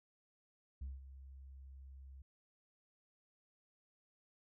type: tone with ADSR envelope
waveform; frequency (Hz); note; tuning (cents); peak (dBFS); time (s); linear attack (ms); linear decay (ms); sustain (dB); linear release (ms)
sine; 67; C2; +42; -38; 0.81-2.22; 9; 180; -13; 4
effects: tanh soft clip ceiling -40 dBFS